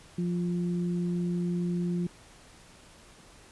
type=tone pair together; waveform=sine; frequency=175.2 / 350.4 Hz; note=F3 / F4; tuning=+6 / +6 cents; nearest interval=octave; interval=1200 cents; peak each=-27 / -36 dBFS; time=0.18-2.07 s; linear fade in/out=5 ms; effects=pink hiss -54 dBFS RMS until 3.51 s + resampled to 24000 Hz